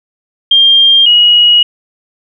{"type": "tone pair in turn", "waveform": "sine", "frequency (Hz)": [3200, 2901], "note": ["G7", "F#7"], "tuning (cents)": [35, -35], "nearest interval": "major second", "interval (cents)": 170, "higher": "first", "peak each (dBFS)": -3, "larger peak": "neither", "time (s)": [[0.51, 1.06], [1.06, 1.63]], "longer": "second", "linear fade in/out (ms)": 5, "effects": []}